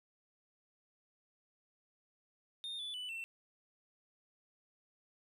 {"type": "tone with pitch steps", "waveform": "triangle", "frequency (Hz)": [3656, 3469, 2983, 2693], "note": ["A#7", "A7", "F#7", "E7"], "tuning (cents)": [-34, -25, 13, 36], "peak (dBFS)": -39, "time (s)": [2.64, 3.24], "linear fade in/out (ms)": 0, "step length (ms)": 150, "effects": []}